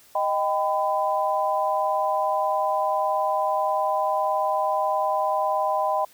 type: chord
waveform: sine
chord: Eb augmented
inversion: none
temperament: equal with one note detuned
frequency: 622.3 / 784 / 1005.6 Hz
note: Eb5 / G5 / B5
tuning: 0 / 0 / +31 cents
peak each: -25 dBFS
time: 0.15-6.05 s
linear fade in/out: 5 ms
effects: white hiss -54 dBFS RMS until 6.13 s